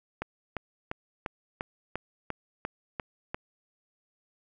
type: click train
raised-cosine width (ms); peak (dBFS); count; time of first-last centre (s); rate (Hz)
0.5; -17; 10; 0.22-3.345; 2.88
effects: none